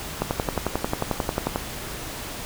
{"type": "click train", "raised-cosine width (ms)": 1, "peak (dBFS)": -8, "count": 16, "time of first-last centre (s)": [0.22, 1.559], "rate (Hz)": 11.2, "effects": ["pink hiss -34 dBFS RMS until 2.45 s"]}